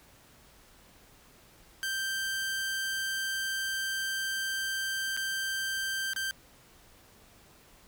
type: tone with dropouts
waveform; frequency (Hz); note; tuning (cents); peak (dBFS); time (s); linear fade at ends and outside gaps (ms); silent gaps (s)
sawtooth; 1568; G6; 0; -27; 1.83-6.31; 0; 5.166-5.173 / 6.134-6.162
effects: pink hiss -58 dBFS RMS until 7.87 s